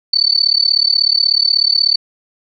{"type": "tone with amplitude modulation", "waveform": "sine", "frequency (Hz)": 4505, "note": "C#8", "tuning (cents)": 27, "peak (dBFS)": -6, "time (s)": [0.13, 1.96], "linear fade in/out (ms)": 5, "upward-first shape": "sine", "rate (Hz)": 36.4, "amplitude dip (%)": 100, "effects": []}